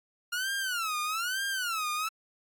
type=tone with vibrato; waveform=sawtooth; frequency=1396.9 Hz; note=F6; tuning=in tune; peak=-26 dBFS; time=0.32-2.09 s; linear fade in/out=10 ms; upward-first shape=sine; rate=1.1 Hz; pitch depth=240 cents each way; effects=AAC 64 kbps